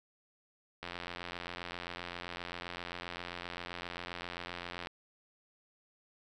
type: click train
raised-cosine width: 0.3 ms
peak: -24 dBFS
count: 355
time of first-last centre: 0.83-4.871 s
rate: 87.6 Hz
effects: none